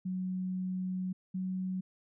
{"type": "tone pair in turn", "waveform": "sine", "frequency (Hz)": [185, 186.18], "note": ["F#3", "F#3"], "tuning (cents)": [0, 11], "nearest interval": "unison", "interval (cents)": 11, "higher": "second", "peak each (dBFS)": [-32, -32], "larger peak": "neither", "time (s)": [[0.05, 1.13], [1.34, 1.81]], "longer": "first", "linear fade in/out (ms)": 10, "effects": []}